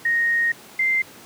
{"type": "tone pair in turn", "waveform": "sine", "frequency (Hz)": [1864.7, 2086], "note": ["A#6", "C7"], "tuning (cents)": [0, -6], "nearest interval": "major second", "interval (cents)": 194, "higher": "second", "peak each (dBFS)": -17, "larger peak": "neither", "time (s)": [[0.05, 0.52], [0.79, 1.02]], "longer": "first", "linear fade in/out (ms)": 5, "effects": ["pink hiss -44 dBFS RMS until 1.25 s", "high-pass 150 Hz 12 dB/octave"]}